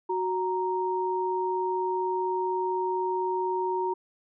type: tone pair together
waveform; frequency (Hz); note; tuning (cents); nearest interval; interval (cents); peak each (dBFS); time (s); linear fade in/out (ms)
sine; 369.9 / 932.1; F#4 / A#5; 0 / 0; octave + major third; 1600; -28; 0.09-3.94; 10
effects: none